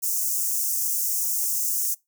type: high-pass noise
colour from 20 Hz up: white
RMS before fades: -25 dBFS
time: 0.02-1.95 s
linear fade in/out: 20 ms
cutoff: 5800 Hz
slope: 48 dB/octave
effects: noise-tail reverb RT60 0.2 s tail -23 dB re dry